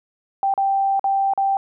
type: tone with dropouts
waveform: sine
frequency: 784 Hz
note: G5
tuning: in tune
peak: -16 dBFS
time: 0.43-1.57 s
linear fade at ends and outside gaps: 1 ms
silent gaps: 0.539-0.577 / 0.995-1.042 / 1.336-1.376 s
effects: none